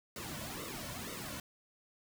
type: noise with flanger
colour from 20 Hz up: pink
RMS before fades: -43 dBFS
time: 0.16-1.4 s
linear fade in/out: 2 ms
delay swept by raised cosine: 1.2 to 2.5 ms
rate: 2.1 Hz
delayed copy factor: -0.9
effects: none